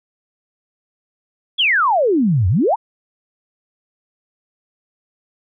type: exponential two-way sweep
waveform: sine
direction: down then up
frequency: 3493 to 84.7 to 1010 Hz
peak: -12 dBFS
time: 1.58-2.76 s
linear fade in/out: 20 ms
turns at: 2.48 s
effects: none